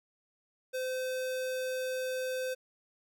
square tone, 514 Hz, C5, 31 cents flat, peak -33 dBFS, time 0.73-2.55 s, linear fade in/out 20 ms, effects 12-bit

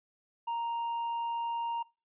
sine tone with tanh clipping, 932.3 Hz, A#5, in tune, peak -32 dBFS, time 0.47-1.83 s, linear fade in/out 10 ms, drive 4 dB, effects noise-tail reverb RT60 0.3 s tail -23 dB re dry + resampled to 8000 Hz

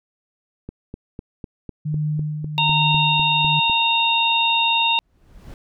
click train, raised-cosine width 3 ms, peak -19 dBFS, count 13, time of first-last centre 0.69-3.698 s, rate 3.99 Hz
sine tone with tremolo, 151.7 Hz, D#3, 44 cents flat, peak -19 dBFS, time 1.85-3.6 s, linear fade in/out 10 ms, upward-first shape sine, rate 1.2 Hz, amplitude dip 55%
harmonic tone, 922 Hz, A#5, 19 cents flat, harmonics 1 / 3 / 4, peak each -20 / -20 / -20 dBFS, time 2.58-4.99 s, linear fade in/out 0 ms
brown noise with exponential growth, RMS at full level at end -35 dBFS, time 4.89-5.54 s, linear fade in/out 1 ms, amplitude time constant 140 ms
effects none

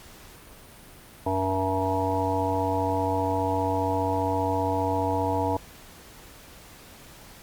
harmonic tone, 95 Hz, F#2, 46 cents sharp, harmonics 1 / 3 / 5 / 7 / 9 / 10, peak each -30 / -30 / -30 / -30 / -30 / -30 dBFS, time 1.26-5.57 s, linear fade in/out 5 ms, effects pink hiss -48 dBFS RMS until 7.42 s + Opus 48 kbps

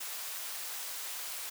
white high-pass noise, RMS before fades -40 dBFS, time 0-1.5 s, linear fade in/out 10 ms, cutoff 620 Hz, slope 12 dB/octave, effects none

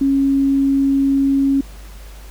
sine tone, 274.4 Hz, C#4, 17 cents flat, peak -12 dBFS, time 0.01-1.61 s, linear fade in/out 5 ms, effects added 50 Hz sine -34 dBFS peak until 2.3 s + pink hiss -44 dBFS RMS until 2.3 s

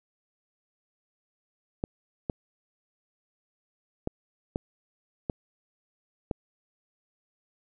clicks, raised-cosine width 2 ms, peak -15 dBFS, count 6, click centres 1.839 / 2.298 / 4.074 / 4.559 / 5.298 / 6.312 s, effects none

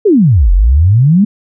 sine exponential two-way sweep, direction down then up, 455.9 to 41.92 to 217.5 Hz, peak -4 dBFS, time 0.05-1.25 s, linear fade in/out 10 ms, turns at 0.52 s, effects none

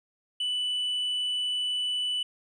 sine tone with tanh clipping, 2978 Hz, F#7, 11 cents sharp, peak -27 dBFS, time 0.4-2.23 s, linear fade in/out 5 ms, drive 2 dB, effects none

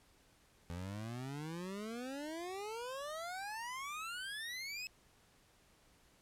25% pulse exponential sweep, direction up, 83.9 to 2600 Hz, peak -38 dBFS, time 0.7-4.87 s, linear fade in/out 0 ms, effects pink hiss -68 dBFS RMS until 6.21 s + low-pass 12000 Hz 12 dB/octave

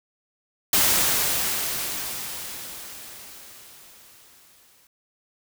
white noise with exponential decay, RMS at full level -18 dBFS, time 0.73-4.87 s, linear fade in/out 2 ms, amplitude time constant 900 ms, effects none

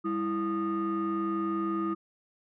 sine tone cluster, 199.5 / 329.6 / 1232 Hz, G3 / E4 / D#6, +31 / 0 / -17 cents, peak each -33 / -28 / -32 dBFS, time 0.04-1.95 s, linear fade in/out 20 ms, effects tanh soft clip ceiling -23 dBFS

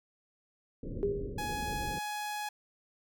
pink low-pass noise, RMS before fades -39 dBFS, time 0.83-1.99 s, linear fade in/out 2 ms, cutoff 540 Hz, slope 96 dB/octave
sine tone with exponential decay, 404 Hz, G#4, 48 cents flat, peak -25 dBFS, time 1.03-1.59 s, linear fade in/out 0 ms, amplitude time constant 120 ms
sawtooth tone, 838 Hz, G#5, 15 cents sharp, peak -31 dBFS, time 1.38-2.49 s, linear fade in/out 5 ms
effects none

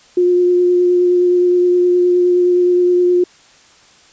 sine tone with vibrato, 356.6 Hz, F4, 36 cents sharp, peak -9 dBFS, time 0.17-3.24 s, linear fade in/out 5 ms, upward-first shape triangle, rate 9.6 Hz, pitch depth 14 cents each way, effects white hiss -47 dBFS RMS until 4.12 s + resampled to 16000 Hz

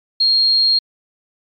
sine tone, 4240 Hz, C8, 22 cents sharp, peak -8 dBFS, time 0.2-0.79 s, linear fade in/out 10 ms, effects tanh soft clip ceiling -10 dBFS + MP3 48 kbps

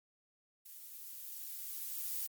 violet noise with level ramp, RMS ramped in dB -52 to -38 dBFS, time 0.65-2.27 s, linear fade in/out 10 ms, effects Opus 48 kbps

